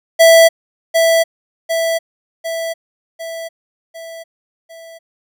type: tone with echo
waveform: square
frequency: 659.3 Hz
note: E5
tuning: in tune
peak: -5 dBFS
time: 0.19-0.49 s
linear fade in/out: 20 ms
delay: 750 ms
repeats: 6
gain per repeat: -5 dB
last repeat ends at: 4.99 s
effects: none